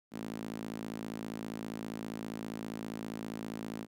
sawtooth tone with high-pass filter, 55 Hz, A1, in tune, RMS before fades -41 dBFS, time 0.11-3.87 s, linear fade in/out 50 ms, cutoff 230 Hz, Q 2.7, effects none

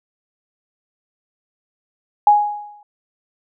sine tone with exponential decay, 830.6 Hz, G#5, in tune, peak -5 dBFS, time 2.27-2.83 s, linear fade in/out 2 ms, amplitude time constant 120 ms, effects none

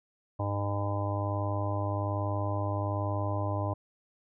harmonic tone, 101.2 Hz, G#2, 44 cents flat, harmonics 1 / 3 / 4 / 5 / 6 / 7 / 8 / 9 / 10, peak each -30 / -38 / -46 / -46 / -36 / -48 / -40 / -43 / -39 dBFS, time 0.39-3.74 s, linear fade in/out 10 ms, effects none

